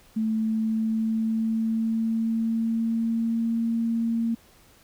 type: tone with pitch glide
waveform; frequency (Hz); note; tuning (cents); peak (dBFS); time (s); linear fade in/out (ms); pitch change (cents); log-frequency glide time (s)
sine; 220 to 229.5; A3 to A#3; 0 to -27; -22; 0.16-4.35; 10; +73; 0.31-3.61
effects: pink hiss -56 dBFS RMS until 4.83 s